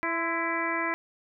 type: harmonic tone with a mistuned harmonic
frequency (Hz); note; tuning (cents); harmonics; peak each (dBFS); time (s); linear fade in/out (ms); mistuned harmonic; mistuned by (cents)
331.8; E4; +11; 1 / 2 / 3 / 4 / 5 / 6 / 7; -34 / -36 / -32 / -36 / -35 / -32 / -36; 0.03-0.94; 0; 3; +41
effects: none